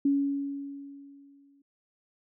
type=tone with exponential decay; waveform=sine; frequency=280 Hz; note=C#4; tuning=18 cents sharp; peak=-20 dBFS; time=0.05-1.62 s; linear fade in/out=5 ms; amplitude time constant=340 ms; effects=none